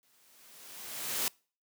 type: noise with exponential growth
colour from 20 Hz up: white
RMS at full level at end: -30 dBFS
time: 0.03-1.28 s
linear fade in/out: 0 ms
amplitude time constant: 270 ms
effects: noise-tail reverb RT60 0.4 s tail -26 dB re dry + high-pass 150 Hz 12 dB/octave